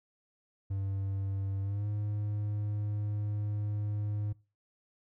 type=tone with pitch glide; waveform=triangle; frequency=97.8 to 104.22 Hz; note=G2 to G#2; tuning=-4 to +7 cents; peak=-29 dBFS; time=0.7-4.33 s; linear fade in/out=10 ms; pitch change=+111 cents; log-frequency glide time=1.62-1.87 s; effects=noise-tail reverb RT60 0.3 s tail -21 dB re dry